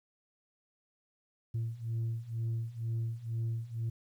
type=beating tone pair; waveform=sine; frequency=113.2 / 115.3 Hz; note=A2 / A#2; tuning=+50 / -19 cents; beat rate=2.1 Hz; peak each=-35 / -33 dBFS; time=1.54-3.9 s; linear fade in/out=10 ms; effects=tanh soft clip ceiling -29 dBFS + 11-bit